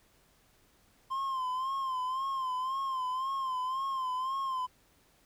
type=tone with vibrato; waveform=triangle; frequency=1046.5 Hz; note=C6; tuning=in tune; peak=-29 dBFS; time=1.1-4.67 s; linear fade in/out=20 ms; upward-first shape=sine; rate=1.9 Hz; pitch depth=65 cents each way; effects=pink hiss -66 dBFS RMS until 5.25 s